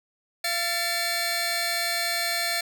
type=tone cluster; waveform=sawtooth; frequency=685 / 1765 / 2265 / 4181 Hz; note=F5 / A6 / C#7 / C8; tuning=-34 / +5 / +37 / -2 cents; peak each=-27 dBFS; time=0.44-2.61 s; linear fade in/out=5 ms; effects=none

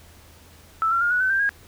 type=tone with pitch steps; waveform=sine; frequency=1318.5 / 1366.6 / 1416.4 / 1468 / 1521.6 / 1577.1 / 1634.6 Hz; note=E6 / F6 / F6 / F#6 / F#6 / G6 / G#6; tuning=0 / -38 / +24 / -14 / +48 / +10 / -28 cents; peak=-18 dBFS; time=0.82-1.492 s; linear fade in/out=0 ms; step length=96 ms; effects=added 82 Hz sine -51 dBFS peak until 1.67 s + pink hiss -51 dBFS RMS until 1.67 s

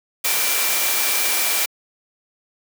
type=tone in noise; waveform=sine; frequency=2349 Hz; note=D7; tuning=in tune; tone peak=-28 dBFS; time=0.24-1.66 s; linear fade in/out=10 ms; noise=white; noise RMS=-20 dBFS; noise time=0.24-1.66 s; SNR=-11 dB; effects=high-pass 400 Hz 12 dB/octave

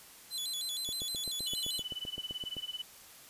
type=tone with vibrato; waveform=sawtooth; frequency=3729 Hz; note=A#7; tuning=in tune; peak=-32 dBFS; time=0.3-1.83 s; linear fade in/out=50 ms; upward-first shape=square; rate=6.4 Hz; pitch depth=150 cents each way
type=click train; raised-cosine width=2 ms; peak=-31 dBFS; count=14; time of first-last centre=0.89-2.567 s; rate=7.75 Hz
type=tone with tremolo; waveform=sine; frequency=2990 Hz; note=F#7; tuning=17 cents sharp; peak=-34 dBFS; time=1.46-2.82 s; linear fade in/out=5 ms; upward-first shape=sine; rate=18 Hz; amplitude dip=95%
effects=white hiss -54 dBFS RMS until 3.29 s + resampled to 32000 Hz

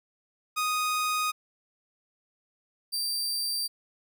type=tone pair in turn; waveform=sawtooth; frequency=1244.5 / 4690 Hz; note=D#6 / D8; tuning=0 / -3 cents; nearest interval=octave + major seventh; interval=2297 cents; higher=second; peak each=-22 / -25 dBFS; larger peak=first; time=0.56-1.32 / 2.92-3.68 s; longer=neither; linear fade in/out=20 ms; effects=none

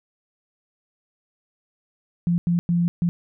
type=tone bursts at uneven times; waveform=sine; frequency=172.5 Hz; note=F3; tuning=21 cents flat; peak=-17 dBFS; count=4; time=2.27-2.38 / 2.47-2.59 / 2.69-2.88 / 3.02-3.09 s; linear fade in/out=0 ms; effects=none

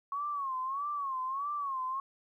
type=tone with vibrato; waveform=sine; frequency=1100 Hz; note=C#6; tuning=14 cents flat; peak=-32 dBFS; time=0.12-2 s; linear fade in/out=2 ms; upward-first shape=sine; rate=1.6 Hz; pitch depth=120 cents each way; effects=12-bit

